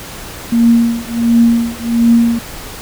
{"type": "tone with tremolo", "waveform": "sine", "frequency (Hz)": 233.1, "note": "A#3", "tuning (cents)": 0, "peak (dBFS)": -4, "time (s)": [0.52, 2.39], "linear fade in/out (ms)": 5, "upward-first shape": "triangle", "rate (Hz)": 1.4, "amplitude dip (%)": 100, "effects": ["pink hiss -29 dBFS RMS until 2.81 s"]}